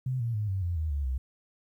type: tone with pitch steps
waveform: sine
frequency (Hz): 128.7 / 116.66 / 105.75 / 95.86 / 86.9 / 78.77 / 71.4 / 64.72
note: C3 / A#2 / G#2 / G2 / F2 / D#2 / D2 / C2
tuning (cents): -28 / +2 / +32 / -38 / -8 / +22 / -48 / -18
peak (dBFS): -27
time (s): 0.06-1.18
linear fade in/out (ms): 5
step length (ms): 140
effects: 11-bit